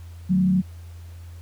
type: tone with frequency modulation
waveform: sine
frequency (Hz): 185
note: F#3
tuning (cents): 0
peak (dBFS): -16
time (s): 0.29-0.62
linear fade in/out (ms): 20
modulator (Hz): 32.9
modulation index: 0.47
effects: added 85 Hz sine -37 dBFS peak until 1.41 s + pink hiss -55 dBFS RMS until 1.41 s